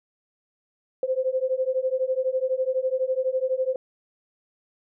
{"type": "beating tone pair", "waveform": "sine", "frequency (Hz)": [513, 525], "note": ["C5", "C5"], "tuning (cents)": [-34, 6], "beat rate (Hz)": 12, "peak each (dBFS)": -25, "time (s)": [1.03, 3.76], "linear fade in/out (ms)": 2, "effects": []}